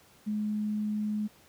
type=tone; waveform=sine; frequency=211.3 Hz; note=G#3; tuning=30 cents sharp; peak=-28 dBFS; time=0.26-1.28 s; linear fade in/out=20 ms; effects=pink hiss -59 dBFS RMS until 1.48 s + high-pass 80 Hz 12 dB/octave